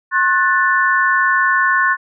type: chord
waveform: sine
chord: F# diminished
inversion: second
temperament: equal with one note detuned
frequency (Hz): 1074.1 / 1480 / 1760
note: C6 / F#6 / A6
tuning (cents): +45 / 0 / 0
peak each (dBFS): -16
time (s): 0.11-1.97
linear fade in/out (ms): 50
effects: none